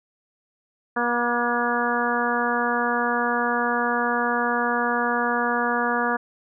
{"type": "harmonic tone with a mistuned harmonic", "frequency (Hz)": 240, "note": "B3", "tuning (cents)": -49, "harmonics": [1, 2, 3, 4, 5, 6, 7], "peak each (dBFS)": [-28, -28, -28, -28, -28, -28, -28], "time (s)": [0.96, 6.17], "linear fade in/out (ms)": 10, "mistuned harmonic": 5, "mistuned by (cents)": -22, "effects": []}